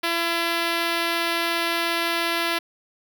5% pulse tone with notch filter, 337.1 Hz, E4, 39 cents sharp, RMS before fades -24 dBFS, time 0.03-2.59 s, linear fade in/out 10 ms, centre 8400 Hz, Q 1.5, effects none

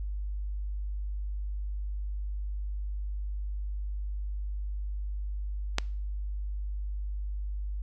click, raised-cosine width 0.2 ms, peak -8 dBFS, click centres 5.784 s, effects noise-tail reverb RT60 0.5 s tail -24 dB re dry + added 50 Hz sine -31 dBFS peak until 7.82 s

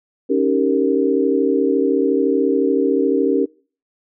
sine chord, Eb dominant seventh, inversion third, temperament equal with one note detuned, 277.2 / 311.1 / 392 / 463.7 Hz, Db4 / Eb4 / G4 / Bb4, 0 / 0 / 0 / -9 cents, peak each -18 / -23 / -19 / -19 dBFS, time 0.29-3.46 s, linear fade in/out 20 ms, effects noise-tail reverb RT60 0.4 s tail -23 dB re dry

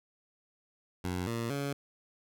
15% pulse tone with pitch steps, 90.4 / 116.1 / 140.9 Hz, F#2 / A#2 / C#3, -40 / -7 / +29 cents, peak -26 dBFS, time 1.04-1.73 s, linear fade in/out 5 ms, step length 230 ms, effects none

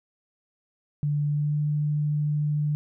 sine tone with pitch glide, 146.83 to 148.88 Hz, D3 to D3, 0 to +24 cents, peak -22 dBFS, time 1.03-2.75 s, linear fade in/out 0 ms, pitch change +24 cents, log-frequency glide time 1.28-1.58 s, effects none

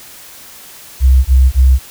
sine tone bursts, 65.1 Hz, C2, 8 cents flat, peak -4 dBFS, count 3, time 1-1.792 s, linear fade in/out 50 ms, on 250 ms, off 21 ms, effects white hiss -36 dBFS RMS until 1.9 s

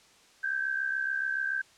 sine tone pair together, 1559 / 1626 Hz, G6 / G#6, -10 / -37 cents, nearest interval minor second, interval 73 cents, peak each -29 / -34 dBFS, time 0.43-1.62 s, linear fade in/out 10 ms, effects white hiss -59 dBFS RMS until 1.77 s + low-pass 7000 Hz 12 dB/octave

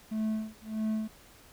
triangle tone with tremolo, 217.8 Hz, A3, 17 cents flat, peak -25 dBFS, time 0.11-1.08 s, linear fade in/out 10 ms, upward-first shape sine, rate 1.6 Hz, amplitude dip 100%, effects pink hiss -56 dBFS RMS until 1.52 s

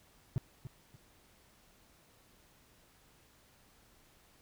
triangle tone with echo, 130 Hz, C3, 11 cents flat, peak -26 dBFS, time 0.36-0.38 s, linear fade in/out 0 ms, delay 290 ms, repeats 2, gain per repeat -12 dB, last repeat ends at 0.96 s, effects pink hiss -65 dBFS RMS until 4.41 s

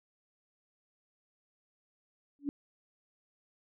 sine tone with exponential growth, 285.1 Hz, C#4, 49 cents sharp, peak -26 dBFS, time 2.39-2.49 s, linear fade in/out 0 ms, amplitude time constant 20 ms, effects none

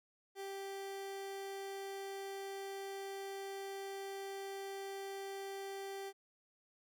30% pulse tone, 391.9 Hz, G4, in tune, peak -40 dBFS, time 0.35-6.13 s, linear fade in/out 50 ms, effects none

